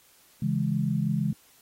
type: chord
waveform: sine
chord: C# minor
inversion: none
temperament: equal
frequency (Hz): 138.59 / 164.81 / 207.7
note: C#3 / E3 / G#3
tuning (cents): 0 / 0 / 0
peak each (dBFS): -28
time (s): 0.42-1.33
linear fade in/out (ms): 5
effects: white hiss -59 dBFS RMS until 1.61 s + AAC 48 kbps